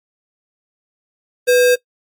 sine tone with sample-and-hold, 493.9 Hz, B4, in tune, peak -8 dBFS, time 1.47-1.76 s, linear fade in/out 20 ms, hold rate 2100 Hz, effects noise-tail reverb RT60 0.1 s tail -20 dB re dry + MP3 64 kbps

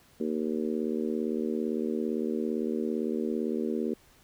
harmonic tone, 77.7 Hz, D#2, 2 cents flat, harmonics 3 / 4 / 5 / 6 / 7, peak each -31 / -34 / -33 / -36 / -45 dBFS, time 0.2-3.94 s, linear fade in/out 5 ms, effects pink hiss -60 dBFS RMS until 4.23 s

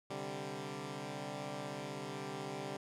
10% pulse chord, C suspended second, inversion none, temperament equal, 130.81 / 146.83 / 196 Hz, C3 / D3 / G3, 0 / 0 / 0 cents, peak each -38 / -36 / -37 dBFS, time 0.1-2.77 s, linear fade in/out 5 ms, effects low-pass 9000 Hz 12 dB/octave

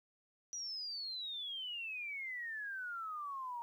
sine exponential sweep, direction down, 5880 to 930 Hz, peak -40 dBFS, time 0.53-3.62 s, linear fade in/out 0 ms, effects 12-bit

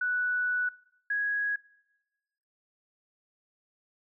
sine tone pair in turn, 1480 / 1661.2 Hz, F#6 / G#6, 0 / 0 cents, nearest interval major second, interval 200 cents, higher second, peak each -26 dBFS, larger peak neither, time 0.01-0.69 / 1.1-1.56 s, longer first, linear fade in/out 5 ms, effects noise-tail reverb RT60 1.0 s tail -23 dB re dry

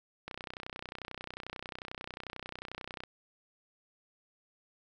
click train, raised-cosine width 0.3 ms, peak -24 dBFS, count 87, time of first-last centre 0.28-3.036 s, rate 31.2 Hz, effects none

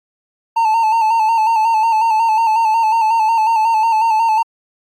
triangle tone with vibrato, 892 Hz, A5, 23 cents sharp, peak -9 dBFS, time 0.56-4.43 s, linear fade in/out 10 ms, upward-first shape square, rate 5.5 Hz, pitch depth 44 cents each way, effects AAC 64 kbps

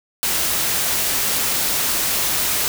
white noise, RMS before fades -20 dBFS, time 0.23-2.68 s, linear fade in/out 0 ms, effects none

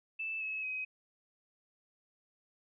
sine tone with pitch steps, 2637 / 2581 / 2527 Hz, E7 / E7 / D#7, 0 / -37 / +26 cents, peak -35 dBFS, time 0.19-0.85 s, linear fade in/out 10 ms, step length 220 ms, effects none

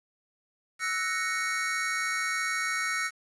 square chord, F# dominant seventh, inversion third, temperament equal, 1318.5 / 1480 / 1864.7 / 2217 Hz, E6 / F#6 / A#6 / C#7, 0 / 0 / 0 / 0 cents, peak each -35 / -36 / -33 / -33 dBFS, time 0.79-3.11 s, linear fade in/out 50 ms, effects resampled to 24000 Hz + 9-bit

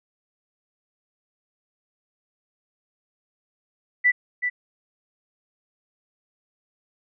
sine tone with echo, 1975.5 Hz, B6, in tune, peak -14 dBFS, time 4.04-4.12 s, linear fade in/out 20 ms, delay 380 ms, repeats 1, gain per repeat -7 dB, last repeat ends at 4.5 s, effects none

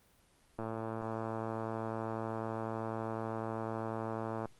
click train, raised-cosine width 1 ms, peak -24 dBFS, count 434, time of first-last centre 0.59-4.456 s, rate 112 Hz, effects pink hiss -67 dBFS RMS until 4.59 s + Opus 24 kbps

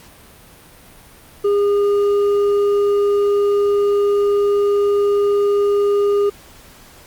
sine tone with hard clipping, 406.7 Hz, G#4, 36 cents flat, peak -14 dBFS, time 1.44-6.3 s, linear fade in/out 10 ms, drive 4 dB, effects pink hiss -44 dBFS RMS until 7.06 s + Opus 48 kbps

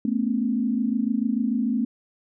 sine tone cluster, 219.9 / 246.3 / 273.6 Hz, A3 / B3 / C#4, -1 / -5 / -23 cents, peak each -24 / -25 / -28 dBFS, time 0.05-1.85 s, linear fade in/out 2 ms, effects none

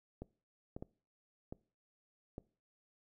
clicks, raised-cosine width 2 ms, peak -30 dBFS, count 5, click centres 0.22 / 0.765 / 0.825 / 1.525 / 2.381 s, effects noise-tail reverb RT60 0.4 s tail -22 dB re dry

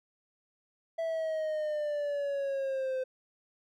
triangle exponential sweep, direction down, 661 to 515 Hz, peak -28 dBFS, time 0.98-3.04 s, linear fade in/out 10 ms, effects none

